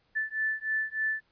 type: beating tone pair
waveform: sine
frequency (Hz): 1753 / 1756.3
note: A6 / A6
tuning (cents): -7 / -4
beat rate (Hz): 3.3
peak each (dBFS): -31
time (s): 0.15-1.21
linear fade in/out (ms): 20
effects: pink hiss -70 dBFS RMS until 1.31 s + resampled to 11025 Hz